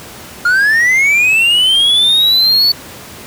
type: linear sweep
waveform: triangle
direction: up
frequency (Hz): 1396.9 to 4487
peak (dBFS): -6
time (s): 0.45-2.72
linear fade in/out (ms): 5
effects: pink hiss -32 dBFS RMS until 3.26 s + high-pass 80 Hz 12 dB/octave